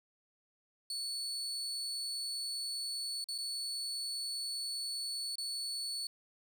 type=tone with dropouts; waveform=35% pulse; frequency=4435 Hz; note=C#8; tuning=in tune; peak=-35 dBFS; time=0.9-6.07 s; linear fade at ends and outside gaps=2 ms; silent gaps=3.242-3.286 / 3.38-3.385 / 5.356-5.382 s; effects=none